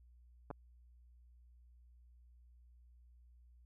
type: clicks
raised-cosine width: 1 ms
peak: -30 dBFS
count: 2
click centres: 0.504 / 0.511 s
effects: added 60 Hz sine -60 dBFS peak until 3.65 s